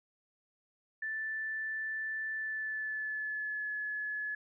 sine tone with pitch glide, 1760 to 1706.9 Hz, A6 to G#6, 0 to +47 cents, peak -34 dBFS, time 1.02-4.35 s, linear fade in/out 5 ms, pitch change -53 cents, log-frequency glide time 2.34-3.7 s, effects none

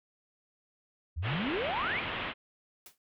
sine exponential sweep, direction up, 72 to 2563 Hz, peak -31 dBFS, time 1.16-2.01 s, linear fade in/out 20 ms
white low-pass noise, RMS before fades -36 dBFS, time 1.22-2.34 s, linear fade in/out 50 ms, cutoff 3200 Hz, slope 48 dB/octave
white noise with exponential decay, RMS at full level -46 dBFS, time 2.86-2.98 s, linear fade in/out 2 ms, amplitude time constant 26 ms
effects none

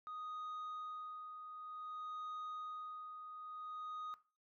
sine tone with tremolo, 1244.5 Hz, D#6, in tune, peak -40 dBFS, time 0.07-4.14 s, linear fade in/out 0 ms, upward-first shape sine, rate 0.55 Hz, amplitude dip 60%, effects noise-tail reverb RT60 0.3 s tail -17 dB re dry + tanh soft clip ceiling -42 dBFS

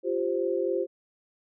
sine chord, F suspended second, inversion none, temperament just, 349.2 / 392.9 / 523.8 Hz, F4 / G4 / C5, 0 / +4 / +2 cents, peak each -29 dBFS, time 0.03-0.87 s, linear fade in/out 50 ms, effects none

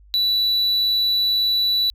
triangle tone, 3951 Hz, B7, in tune, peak -15 dBFS, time 0.14-1.9 s, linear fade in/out 0 ms, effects added 50 Hz sine -46 dBFS peak until 1.94 s

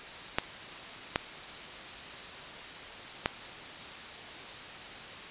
clicks, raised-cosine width 0.3 ms, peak -9 dBFS, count 3, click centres 0.385 / 1.159 / 3.259 s, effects white hiss -43 dBFS RMS until 5.3 s + resampled to 8000 Hz

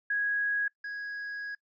sine / triangle tone pair in turn, 1657 / 1657 Hz, G#6 / G#6, -4 / -4 cents, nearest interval unison, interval 0 cents, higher neither, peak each -26 / -33 dBFS, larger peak first, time 0.1-0.68 / 0.84-1.55 s, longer second, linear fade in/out 5 ms, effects noise-tail reverb RT60 0.1 s tail -22 dB re dry + resampled to 16000 Hz

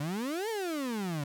35% pulse exponential two-way sweep, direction up then down, 138.59 to 466.2 to 138.59 Hz, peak -30 dBFS, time 0-1.24 s, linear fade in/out 5 ms, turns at 0.49 s, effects none

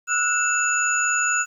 sine tone cluster, 1314 / 1458 / 2647 / 6880 Hz, E6 / F#6 / E7 / A8, -6 / -26 / +7 / -40 cents, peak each -28 / -22 / -27 / -23 dBFS, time 0.07-1.46 s, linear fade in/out 50 ms, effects 9-bit

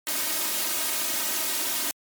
white noise with comb filter, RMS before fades -27 dBFS, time 0.07-1.91 s, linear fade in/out 0 ms, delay 3.2 ms, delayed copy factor +0.9, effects high-pass 150 Hz 12 dB/octave + MP3 96 kbps

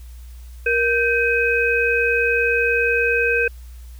sine tone cluster, 470.1 / 1557 / 2527 Hz, A#4 / G6 / D#7, +15 / -12 / +26 cents, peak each -20 dBFS, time 0.66-3.48 s, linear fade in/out 5 ms, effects added 60 Hz sine -35 dBFS peak until 3.99 s + white hiss -53 dBFS RMS until 3.99 s

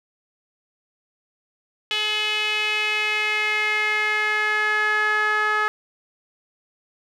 sawtooth tone with band-pass filter sweep, 425.2 Hz, G#4, 41 cents sharp, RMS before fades -22 dBFS, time 1.91-5.68 s, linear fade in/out 0 ms, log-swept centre 3000 to 1500 Hz, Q 4.1, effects none

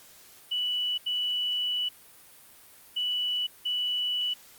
sine tone bursts at uneven times, 2960 Hz, F#7, in tune, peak -26 dBFS, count 4, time 0.51-0.98 / 1.06-1.89 / 2.96-3.47 / 3.65-4.34 s, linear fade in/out 10 ms, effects white hiss -53 dBFS RMS until 4.58 s + Opus 48 kbps

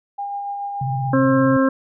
sine tone with tremolo, 806 Hz, G5, 48 cents sharp, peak -23 dBFS, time 0.18-1.14 s, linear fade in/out 10 ms, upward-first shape sine, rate 7 Hz, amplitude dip 25%
sine tone with vibrato, 131.7 Hz, C3, 12 cents sharp, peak -21 dBFS, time 0.81-1.57 s, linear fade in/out 5 ms, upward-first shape square, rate 17 Hz, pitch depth 59 cents each way
harmonic tone, 266.5 Hz, C4, 32 cents sharp, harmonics 1 / 2 / 4 / 5 / 6, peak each -15 / -19 / -24 / -27 / -27 dBFS, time 1.13-1.69 s, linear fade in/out 5 ms
effects none

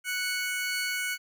sawtooth tone pair together, 1480 / 2219 Hz, F#6 / C#7, 0 / +1 cents, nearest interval perfect fifth, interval 701 cents, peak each -28 dBFS, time 0.04-1.18 s, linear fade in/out 50 ms, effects none

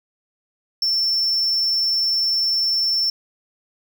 triangle tone, 5390 Hz, E8, 38 cents sharp, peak -16 dBFS, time 0.82-3.1 s, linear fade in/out 2 ms, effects none

